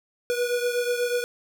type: beating tone pair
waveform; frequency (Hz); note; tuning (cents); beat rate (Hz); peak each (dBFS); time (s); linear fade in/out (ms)
square; 484.1 / 492.3; B4 / B4; -35 / -6; 8.2; -25 / -30; 0.3-1.24; 0
effects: none